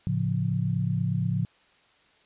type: chord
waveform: sine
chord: A augmented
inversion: none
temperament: equal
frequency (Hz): 110 / 138.59 / 174.61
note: A2 / C#3 / E#3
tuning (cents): 0 / 0 / 0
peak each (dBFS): -28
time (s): 0.07-1.45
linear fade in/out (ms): 0
effects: white hiss -61 dBFS RMS until 2.25 s + resampled to 8000 Hz